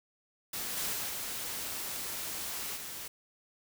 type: noise with level steps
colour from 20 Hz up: white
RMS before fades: -37 / -34 / -36 / -38 / -42 dBFS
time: 0.53-3.08 s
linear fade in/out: 5 ms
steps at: 0.76 / 0.92 / 1.08 / 2.75 s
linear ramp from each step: 20 ms
effects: none